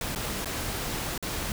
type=noise with dropouts; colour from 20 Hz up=pink; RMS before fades=-32 dBFS; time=0.01-1.52 s; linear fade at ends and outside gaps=1 ms; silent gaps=0.149-0.159 / 0.446-0.457 / 1.178-1.226 s; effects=none